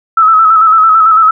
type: tone with vibrato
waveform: sine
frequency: 1300 Hz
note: E6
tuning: 24 cents flat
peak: -3 dBFS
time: 0.17-1.31 s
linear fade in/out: 5 ms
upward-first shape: square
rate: 9 Hz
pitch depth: 37 cents each way
effects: none